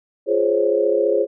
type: chord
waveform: sine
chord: Db major seventh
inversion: first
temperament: just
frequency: 346.5 / 415.8 / 519.7 / 554.4 Hz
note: F4 / Ab4 / C5 / Db5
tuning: -14 / +2 / -12 / 0 cents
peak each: -23 / -19 / -20 / -21 dBFS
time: 0.26-1.27 s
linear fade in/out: 50 ms
effects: none